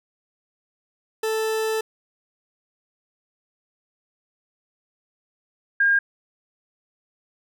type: tone pair in turn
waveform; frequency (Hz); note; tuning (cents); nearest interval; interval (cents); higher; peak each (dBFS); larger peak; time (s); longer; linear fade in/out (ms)
40% pulse / sine; 440 / 1614.9; A4 / G#6; 0 / -49; octave + major seventh; 2251; second; -21 / -15; second; 1.23-1.81 / 5.8-5.99; first; 5
effects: none